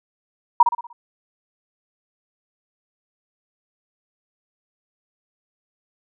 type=tone with echo; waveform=sine; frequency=951 Hz; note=A#5; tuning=34 cents sharp; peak=-6 dBFS; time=0.6-0.63 s; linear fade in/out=5 ms; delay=60 ms; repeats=5; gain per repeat=-7 dB; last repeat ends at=0.93 s; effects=none